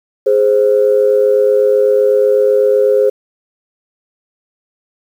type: tone pair together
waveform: sine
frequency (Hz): 415.3 / 523.3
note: G#4 / C5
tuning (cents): 0 / 0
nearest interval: major third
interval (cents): 400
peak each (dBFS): -10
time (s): 0.26-3.1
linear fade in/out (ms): 10
effects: tanh soft clip ceiling 0 dBFS + 7-bit